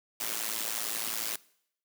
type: noise with amplitude modulation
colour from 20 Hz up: white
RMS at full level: -30 dBFS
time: 0.2-1.36 s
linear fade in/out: 5 ms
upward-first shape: sine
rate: 111 Hz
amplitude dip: 85%
effects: noise-tail reverb RT60 0.7 s tail -22 dB re dry + high-pass 200 Hz 12 dB/octave